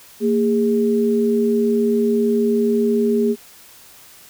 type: tone pair together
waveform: sine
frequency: 229.6 / 409.8 Hz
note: A#3 / G#4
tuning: -26 / -23 cents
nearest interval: minor seventh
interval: 1003 cents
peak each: -17 dBFS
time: 0.2-3.36 s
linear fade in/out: 50 ms
effects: white hiss -45 dBFS RMS until 4.29 s